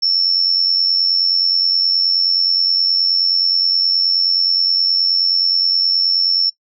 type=tone with amplitude modulation; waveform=sine; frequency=5400 Hz; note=E8; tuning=41 cents sharp; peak=-10 dBFS; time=0.02-6.5 s; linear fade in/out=10 ms; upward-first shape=sine; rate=89.5 Hz; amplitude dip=60%; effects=noise-tail reverb RT60 0.1 s tail -24 dB re dry